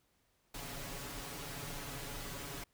pink noise with comb filter, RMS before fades -44 dBFS, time 0.54-2.64 s, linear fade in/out 5 ms, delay 7.1 ms, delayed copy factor +0.75, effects pink hiss -75 dBFS RMS until 2.73 s

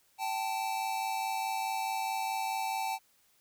square tone pair together, 775.3 / 880 Hz, G5 / A5, -19 / 0 cents, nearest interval major second, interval 219 cents, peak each -35 / -35 dBFS, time 0.18-2.99 s, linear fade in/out 50 ms, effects white hiss -68 dBFS RMS until 3.4 s

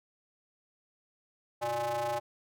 square ring-modulated tone, 116.54 Hz, A#2, in tune, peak -28 dBFS, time 1.61-2.2 s, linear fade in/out 20 ms, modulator 713 Hz, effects none

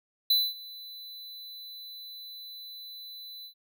square tone with ADSR envelope, 4000 Hz, B7, 21 cents sharp, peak -20 dBFS, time 0.3-3.54 s, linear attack 5 ms, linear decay 230 ms, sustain -22 dB, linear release 90 ms, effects none

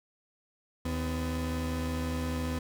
35% pulse tone pair together, 79.4 / 252.1 Hz, D#2 / B3, +36 / +36 cents, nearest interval octave + minor sixth, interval 2000 cents, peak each -31 / -32 dBFS, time 0.85-2.59 s, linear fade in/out 5 ms, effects none

